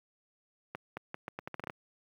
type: accelerating click train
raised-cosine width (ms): 0.5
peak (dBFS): -23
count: 11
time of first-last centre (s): 0.75-1.698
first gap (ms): 220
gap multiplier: 0.79
effects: high-pass 100 Hz 12 dB/octave + 10-bit